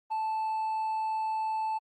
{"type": "tone with hard clipping", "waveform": "sine", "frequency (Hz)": 877, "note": "A5", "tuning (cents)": -6, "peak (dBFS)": -29, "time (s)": [0.1, 1.79], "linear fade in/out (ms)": 20, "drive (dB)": 2, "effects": ["Opus 24 kbps"]}